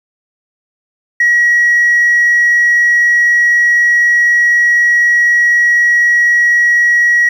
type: tone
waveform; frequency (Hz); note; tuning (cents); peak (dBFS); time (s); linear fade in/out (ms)
sine; 1912; A#6; +43; -5; 1.2-7.29; 5
effects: tanh soft clip ceiling -4 dBFS + 7-bit